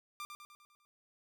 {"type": "tone with echo", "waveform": "sawtooth", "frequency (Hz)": 1190, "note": "D6", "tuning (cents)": 22, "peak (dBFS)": -37, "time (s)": [0.2, 0.25], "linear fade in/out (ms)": 0, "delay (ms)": 100, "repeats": 6, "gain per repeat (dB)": -5, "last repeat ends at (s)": 0.85, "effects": []}